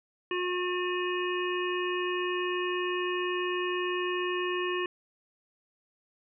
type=harmonic tone with a mistuned harmonic; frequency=359.4 Hz; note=F4; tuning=50 cents sharp; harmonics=1 / 3 / 5 / 7 / 8; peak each=-30 / -35 / -37 / -38 / -39 dBFS; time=0.31-4.86 s; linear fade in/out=2 ms; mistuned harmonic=3; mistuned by=+16 cents; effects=none